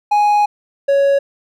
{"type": "tone pair in turn", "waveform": "triangle", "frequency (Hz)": [830.6, 556.8], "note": ["G#5", "C#5"], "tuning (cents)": [0, 8], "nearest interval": "perfect fifth", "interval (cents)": 692, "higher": "first", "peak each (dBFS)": -8, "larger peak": "neither", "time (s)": [[0.11, 0.46], [0.88, 1.19]], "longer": "first", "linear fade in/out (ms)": 10, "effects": []}